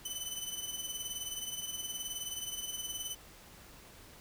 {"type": "tone with tremolo", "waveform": "15% pulse", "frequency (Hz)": 3013, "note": "F#7", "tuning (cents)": 31, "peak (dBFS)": -28, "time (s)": [0.05, 3.15], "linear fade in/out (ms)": 5, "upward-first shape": "sine", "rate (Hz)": 19, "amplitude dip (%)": 60, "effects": ["pink hiss -55 dBFS RMS until 4.2 s"]}